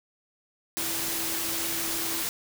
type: tone in noise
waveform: sine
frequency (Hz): 330.5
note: E4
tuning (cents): +5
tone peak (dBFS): -39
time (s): 0.77-2.22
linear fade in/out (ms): 0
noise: white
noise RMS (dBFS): -30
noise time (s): 0.77-2.29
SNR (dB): -12
effects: none